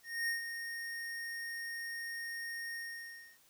square tone with ADSR envelope, 1852 Hz, A#6, 12 cents flat, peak -32 dBFS, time 0.03-3.39 s, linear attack 250 ms, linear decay 130 ms, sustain -8 dB, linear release 640 ms, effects white hiss -66 dBFS RMS until 3.49 s

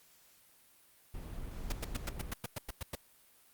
brown noise, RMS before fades -42 dBFS, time 1.14-2.33 s, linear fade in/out 5 ms
pink noise bursts, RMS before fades -38 dBFS, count 11, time 1.7-2.953 s, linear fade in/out 5 ms, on 23 ms, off 100 ms
effects white hiss -64 dBFS RMS until 3.53 s + Opus 48 kbps

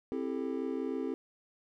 triangle chord, A minor seventh, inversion first, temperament just, 264 / 330 / 396 / 440 Hz, C4 / E4 / G4 / A4, +16 / +2 / +18 / 0 cents, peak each -34 / -37 / -37 / -37 dBFS, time 0.12-1.14 s, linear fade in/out 0 ms, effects none

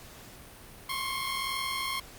15% pulse tone pair together, 1058.6 / 1100 Hz, C6 / C#6, +20 / -14 cents, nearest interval minor second, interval 66 cents, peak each -26 / -29 dBFS, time 0.89-2 s, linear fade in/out 5 ms, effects pink hiss -49 dBFS RMS until 2.18 s + Opus 48 kbps

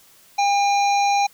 harmonic tone, 805 Hz, G5, 46 cents sharp, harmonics 1 / 3 / 5 / 7 / 8, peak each -16 / -26 / -30 / -33 / -34 dBFS, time 0.38-1.27 s, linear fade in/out 10 ms, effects white hiss -52 dBFS RMS until 1.33 s

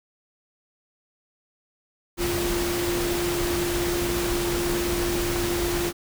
sine tone in noise, 348.1 Hz, F4, 6 cents flat, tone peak -25 dBFS, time 2.17-5.93 s, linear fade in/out 50 ms, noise pink, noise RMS -28 dBFS, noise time 2.17-5.93 s, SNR 0 dB, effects none

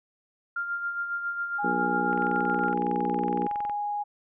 sine tone with tremolo, 1396.9 Hz, F6, in tune, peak -26 dBFS, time 0.56-2.74 s, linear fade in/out 5 ms, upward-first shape sine, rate 7.3 Hz, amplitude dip 50%
sine tone, 826 Hz, G#5, 10 cents flat, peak -27 dBFS, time 1.58-4.04 s, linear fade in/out 20 ms
harmonic tone, 60 Hz, B1, 49 cents flat, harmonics 3 / 4 / 5 / 6 / 7 / 8, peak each -34 / -32 / -34 / -34 / -35 / -36 dBFS, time 1.63-3.48 s, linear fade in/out 20 ms
click train, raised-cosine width 0.5 ms, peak -25 dBFS, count 35, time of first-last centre 2.13-3.697 s, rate 21.7 Hz
effects none

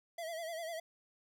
square tone with vibrato, 659.3 Hz, E5, in tune, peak -40 dBFS, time 0.18-0.8 s, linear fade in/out 5 ms, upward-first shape sine, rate 10 Hz, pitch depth 72 cents each way, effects none

